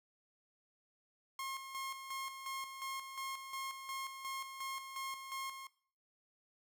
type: tone with tremolo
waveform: sawtooth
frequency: 1074 Hz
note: C6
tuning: 45 cents sharp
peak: -36 dBFS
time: 1.39-5.67 s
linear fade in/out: 2 ms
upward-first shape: square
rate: 2.8 Hz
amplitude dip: 55%
effects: noise-tail reverb RT60 0.5 s tail -19 dB re dry